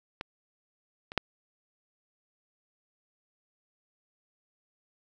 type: clicks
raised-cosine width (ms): 0.3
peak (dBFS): -19 / -24 / -8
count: 3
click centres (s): 0.211 / 1.119 / 1.177
effects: none